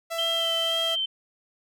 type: tone with pitch glide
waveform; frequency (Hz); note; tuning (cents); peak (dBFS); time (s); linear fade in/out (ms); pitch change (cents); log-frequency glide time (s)
sawtooth; 665 to 660.8; E5 to E5; +15 to +4; -25; 0.1-0.96; 20; -11; 0.37-0.54
type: tone with vibrato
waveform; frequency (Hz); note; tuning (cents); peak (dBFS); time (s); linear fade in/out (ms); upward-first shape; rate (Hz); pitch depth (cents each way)
sine; 3150; G7; +8; -24; 0.18-1.06; 10; triangle; 2; 38
effects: none